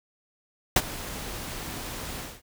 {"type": "noise with ADSR envelope", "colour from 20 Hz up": "pink", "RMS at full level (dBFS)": -17, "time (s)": [0.76, 2.42], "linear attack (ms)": 4, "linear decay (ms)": 43, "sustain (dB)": -19, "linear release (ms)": 220, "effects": []}